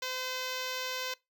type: tone with notch filter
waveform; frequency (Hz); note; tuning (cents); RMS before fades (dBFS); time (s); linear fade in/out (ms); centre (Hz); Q
5% pulse; 512; C5; -38; -36; 0.02-1.14; 5; 9900; 0.94
effects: noise-tail reverb RT60 0.2 s tail -22 dB re dry